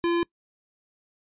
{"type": "tone", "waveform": "square", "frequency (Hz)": 342.1, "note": "F4", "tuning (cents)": -36, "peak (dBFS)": -22, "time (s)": [0.04, 0.23], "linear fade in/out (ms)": 0, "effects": ["noise-tail reverb RT60 0.1 s tail -25 dB re dry", "resampled to 8000 Hz"]}